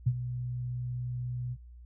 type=tone with ADSR envelope; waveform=sine; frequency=123.7 Hz; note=B2; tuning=3 cents sharp; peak=-20 dBFS; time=0.06-1.57 s; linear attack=12 ms; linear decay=54 ms; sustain=-12 dB; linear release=48 ms; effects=added 60 Hz sine -47 dBFS peak until 1.85 s